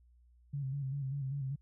sine tone with vibrato, 137.2 Hz, C#3, 17 cents flat, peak -34 dBFS, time 0.53-1.56 s, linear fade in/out 10 ms, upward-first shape square, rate 5.1 Hz, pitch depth 57 cents each way, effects added 60 Hz sine -61 dBFS peak until 1.61 s

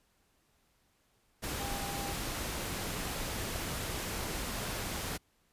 sine tone in noise, 800 Hz, G5, 35 cents sharp, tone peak -41 dBFS, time 1.58-2.14 s, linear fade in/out 20 ms, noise pink, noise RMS -37 dBFS, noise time 1.42-5.18 s, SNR -7 dB, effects pink hiss -72 dBFS RMS until 5.52 s + resampled to 32000 Hz

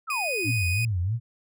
sine exponential sweep, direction down, 1382 to 246.9 Hz, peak -29 dBFS, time 0.07-0.52 s, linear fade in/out 20 ms
40% pulse tone, 2489 Hz, D#7, in tune, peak -26 dBFS, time 0.1-0.85 s, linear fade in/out 2 ms
sine tone with vibrato, 100.9 Hz, G#2, 49 cents flat, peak -23 dBFS, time 0.44-1.2 s, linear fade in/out 50 ms, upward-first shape sine, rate 3.1 Hz, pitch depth 260 cents each way
effects none

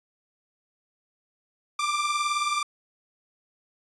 sawtooth beating tone pair, 1178 / 1197 Hz, D6 / D6, +5 / +33 cents, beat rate 19 Hz, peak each -22 / -26 dBFS, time 1.79-2.63 s, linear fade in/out 5 ms, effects resampled to 22050 Hz

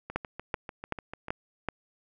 two click trains, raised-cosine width 0.5 ms, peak -23 / -14 dBFS, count 9 / 5, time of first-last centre 0.1-1.283 / 0.16-1.687 s, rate 6.76 / 2.62 Hz, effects none

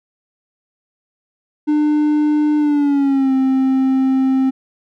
triangle tone with pitch glide, 300 to 264.2 Hz, D4 to C4, +37 to +17 cents, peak -10 dBFS, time 1.67-4.51 s, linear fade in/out 20 ms, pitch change -220 cents, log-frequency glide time 2.58-3.33 s, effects none

